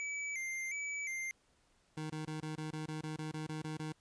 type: tone with vibrato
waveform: square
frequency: 2193 Hz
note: C#7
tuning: 19 cents flat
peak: -38 dBFS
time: 0-1.31 s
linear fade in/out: 0 ms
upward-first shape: square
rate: 1.4 Hz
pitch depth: 77 cents each way
type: tone bursts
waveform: 25% pulse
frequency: 155.4 Hz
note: D#3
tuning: 2 cents flat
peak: -35 dBFS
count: 13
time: 1.97-3.924 s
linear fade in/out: 5 ms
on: 130 ms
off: 22 ms
effects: pink hiss -72 dBFS RMS until 4 s + resampled to 22050 Hz